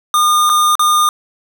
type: tone with dropouts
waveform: square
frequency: 1215 Hz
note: D#6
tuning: 42 cents flat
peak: -10 dBFS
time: 0.14-1.09 s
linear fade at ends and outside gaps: 1 ms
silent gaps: 0.494-0.498 / 0.754-0.794 s
effects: none